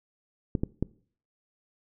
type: clicks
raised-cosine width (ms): 3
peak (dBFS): -13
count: 3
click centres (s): 0.552 / 0.635 / 0.826
effects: noise-tail reverb RT60 0.5 s tail -22 dB re dry